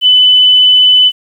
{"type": "tone", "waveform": "sine", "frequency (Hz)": 3005, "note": "F#7", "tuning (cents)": 26, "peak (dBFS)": -3, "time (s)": [0.01, 1.12], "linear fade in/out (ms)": 50, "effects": ["7-bit"]}